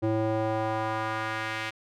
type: tone with band-pass filter sweep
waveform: square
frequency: 110 Hz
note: A2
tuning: in tune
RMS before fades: -29 dBFS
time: 0.02-1.71 s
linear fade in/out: 20 ms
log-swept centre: 390 to 2300 Hz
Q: 1.4
effects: none